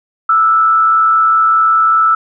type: tone with frequency modulation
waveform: sine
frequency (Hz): 1318.5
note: E6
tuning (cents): 0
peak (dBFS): -7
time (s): 0.29-2.15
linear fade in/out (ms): 5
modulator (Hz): 105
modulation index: 0.45
effects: none